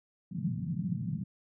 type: band-pass noise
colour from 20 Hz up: white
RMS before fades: -34 dBFS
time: 0.31-1.24 s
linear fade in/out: 10 ms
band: 110 to 200 Hz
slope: 48 dB/octave
effects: none